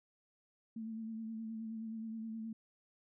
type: tone with vibrato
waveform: sine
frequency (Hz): 222.9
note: A3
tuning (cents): +23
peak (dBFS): -40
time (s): 0.76-2.53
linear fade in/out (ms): 5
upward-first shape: sine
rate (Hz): 9.5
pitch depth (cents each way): 31
effects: none